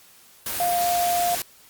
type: tone in noise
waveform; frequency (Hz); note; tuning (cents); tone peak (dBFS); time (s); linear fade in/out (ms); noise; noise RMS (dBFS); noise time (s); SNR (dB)
sine; 702; F5; +9; -20; 0.6-1.35; 2; white; -28; 0.46-1.42; +5
effects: white hiss -52 dBFS RMS until 1.69 s + Opus 48 kbps